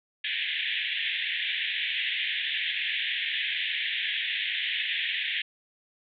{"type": "band-pass noise", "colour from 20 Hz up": "white", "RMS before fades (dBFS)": -30, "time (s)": [0.24, 5.42], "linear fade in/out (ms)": 5, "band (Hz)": [1700, 3600], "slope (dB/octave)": 96, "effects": []}